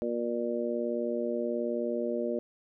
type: harmonic tone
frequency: 118.8 Hz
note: A#2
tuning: 33 cents sharp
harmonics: 2 / 3 / 4 / 5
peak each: -34 / -34 / -34 / -34 dBFS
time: 0.02-2.39 s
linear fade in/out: 0 ms
effects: none